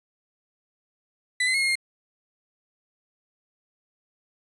35% pulse tone with pitch steps, 1992 / 2048 / 2164 / 2147 / 2128 Hz, B6 / C7 / C#7 / C7 / C7, +14 / -38 / -42 / +44 / +29 cents, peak -19 dBFS, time 1.4-1.755 s, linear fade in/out 5 ms, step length 71 ms, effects resampled to 24000 Hz

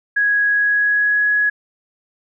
sine tone with pitch glide, 1661.2 to 1678.6 Hz, G#6 to G#6, 0 to +18 cents, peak -13 dBFS, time 0.16-1.5 s, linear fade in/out 10 ms, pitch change +18 cents, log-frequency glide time 0.48-1.3 s, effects none

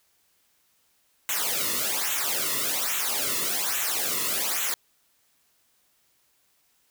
white noise with flanger, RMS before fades -27 dBFS, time 1.29-4.74 s, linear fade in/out 0 ms, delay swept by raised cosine 0.2 to 1.3 ms, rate 1.2 Hz, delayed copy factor -0.85, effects white hiss -67 dBFS RMS until 6.9 s

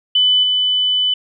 sine tone with level steps, 3000 Hz, F#7, 23 cents sharp, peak -10 / -13 dBFS, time 0.15-1.14 s, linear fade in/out 5 ms, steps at 0.43 s, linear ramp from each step 5 ms, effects none

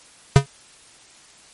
square tone with exponential decay, 138.59 Hz, C#3, in tune, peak -4 dBFS, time 0.36-0.46 s, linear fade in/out 0 ms, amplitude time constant 20 ms, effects white hiss -49 dBFS RMS until 1.53 s + MP3 48 kbps

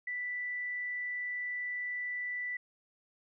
sine tone, 1975.5 Hz, B6, in tune, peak -34 dBFS, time 0.07-2.57 s, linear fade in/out 5 ms, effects none

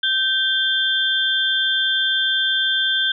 sine tone cluster, 1555 / 3203 / 3512 Hz, G6 / G7 / A7, -14 / +37 / -4 cents, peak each -21 dBFS, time 0.03-3.12 s, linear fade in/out 5 ms, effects none

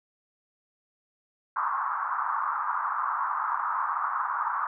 white band-pass noise, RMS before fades -29 dBFS, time 1.56-4.67 s, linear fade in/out 2 ms, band 940 to 1300 Hz, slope 48 dB/octave, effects none

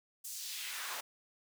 pink noise with high-pass filter sweep, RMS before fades -42 dBFS, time 0.24-1.01 s, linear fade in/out 10 ms, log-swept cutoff 7900 to 820 Hz, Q 1.3, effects none

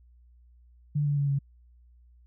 sine tone with pitch steps, 146.83 / 144.31 / 141.83 / 139.39 Hz, D3 / D3 / C#3 / C#3, 0 / -30 / +40 / +10 cents, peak -23 dBFS, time 0.95-1.39 s, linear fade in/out 10 ms, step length 110 ms, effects added 60 Hz sine -54 dBFS peak until 2.26 s

